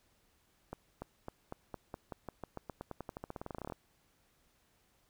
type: accelerating click train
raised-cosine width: 1 ms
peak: -27 dBFS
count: 29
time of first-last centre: 0.73-3.722 s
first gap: 290 ms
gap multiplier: 0.91
effects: pink hiss -72 dBFS RMS until 5.09 s